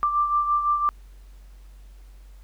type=beating tone pair; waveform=sine; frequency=1179 / 1184.9 Hz; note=D6 / D6; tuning=+6 / +15 cents; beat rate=5.9 Hz; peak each=-20 / -28 dBFS; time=0.03-0.89 s; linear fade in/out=0 ms; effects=added 47 Hz sine -43 dBFS peak until 2.43 s + pink hiss -61 dBFS RMS until 2.43 s